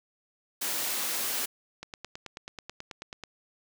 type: high-pass noise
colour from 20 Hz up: white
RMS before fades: -31 dBFS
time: 0.61-1.46 s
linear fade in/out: 10 ms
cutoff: 220 Hz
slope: 12 dB/octave
type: click train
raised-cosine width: 0.2 ms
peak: -22 dBFS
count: 14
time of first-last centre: 1.83-3.237 s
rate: 9.24 Hz
effects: none